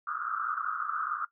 pink band-pass noise, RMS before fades -33 dBFS, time 0.07-1.25 s, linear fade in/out 5 ms, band 1200 to 1400 Hz, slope 96 dB/octave, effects noise-tail reverb RT60 0.1 s tail -18 dB re dry

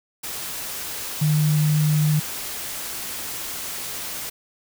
sine tone in noise, 152.1 Hz, D#3, 39 cents flat, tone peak -16 dBFS, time 1.21-2.2 s, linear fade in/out 10 ms, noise white, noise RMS -31 dBFS, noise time 0.23-4.3 s, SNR +12 dB, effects none

